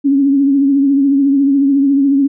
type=tone with vibrato; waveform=sine; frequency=277.2 Hz; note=C#4; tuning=in tune; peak=-8 dBFS; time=0.04-2.28 s; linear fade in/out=20 ms; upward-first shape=triangle; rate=14 Hz; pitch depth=60 cents each way; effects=none

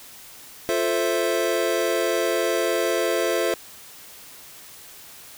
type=chord; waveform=square; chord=F major seventh; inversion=none; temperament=equal; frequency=349.2 / 440 / 523.3 / 659.3 Hz; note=F4 / A4 / C5 / E5; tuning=0 / 0 / 0 / 0 cents; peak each=-27 dBFS; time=0.69-3.54 s; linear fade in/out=0 ms; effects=white hiss -44 dBFS RMS until 5.37 s

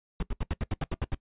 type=noise bursts; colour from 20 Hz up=brown; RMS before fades=-28 dBFS; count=10; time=0.2-1.146 s; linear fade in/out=2 ms; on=28 ms; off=74 ms; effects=noise-tail reverb RT60 0.1 s tail -21 dB re dry + resampled to 8000 Hz

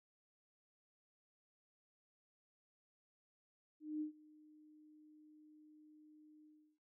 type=tone with ADSR envelope; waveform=sine; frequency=305.3 Hz; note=D#4; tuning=33 cents flat; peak=-37 dBFS; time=3.8-6.79 s; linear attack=210 ms; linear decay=110 ms; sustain=-24 dB; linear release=340 ms; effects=none

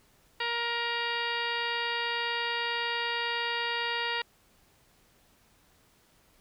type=harmonic tone; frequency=470.9 Hz; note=A#4; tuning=18 cents sharp; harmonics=1 / 2 / 3 / 4 / 5 / 6 / 7 / 8 / 9 / 10; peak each=-39 / -35 / -38 / -34 / -40 / -36 / -44 / -40 / -49 / -43 dBFS; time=0.4-4.22 s; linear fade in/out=5 ms; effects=pink hiss -64 dBFS RMS until 6.4 s

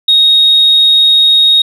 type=tone; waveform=sine; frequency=3746 Hz; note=A#7; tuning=8 cents sharp; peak=-3 dBFS; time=0.08-1.62 s; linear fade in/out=5 ms; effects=tanh soft clip ceiling 0 dBFS

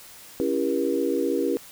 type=chord; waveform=sine; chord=C# diminished seventh; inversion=none; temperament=just; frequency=277.2 / 332.6 / 399.1 / 479 Hz; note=C#4 / E4 / G4 / Bb4; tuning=0 / +16 / +31 / +47 cents; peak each=-27 dBFS; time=0.4-1.57 s; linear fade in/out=0 ms; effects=white hiss -46 dBFS RMS until 1.71 s

